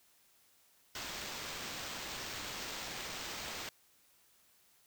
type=noise with sample-and-hold; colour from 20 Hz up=blue; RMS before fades=-43 dBFS; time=0.95-3.69 s; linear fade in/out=2 ms; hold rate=11025 Hz; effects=white hiss -68 dBFS RMS until 4.86 s